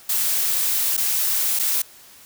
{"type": "noise with dropouts", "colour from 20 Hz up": "blue", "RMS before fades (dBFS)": -21, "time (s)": [0.09, 1.82], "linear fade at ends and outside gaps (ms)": 5, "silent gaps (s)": [[0.968, 0.976], [1.591, 1.595]], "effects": ["white hiss -47 dBFS RMS until 2.25 s"]}